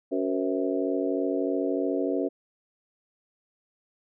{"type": "harmonic tone with a mistuned harmonic", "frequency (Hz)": 93.4, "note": "F#2", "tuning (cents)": 17, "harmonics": [3, 4, 5, 6, 7], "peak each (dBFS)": [-28, -30, -31, -33, -34], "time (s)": [0.11, 2.29], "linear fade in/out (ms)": 20, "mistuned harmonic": 6, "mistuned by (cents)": -96, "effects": []}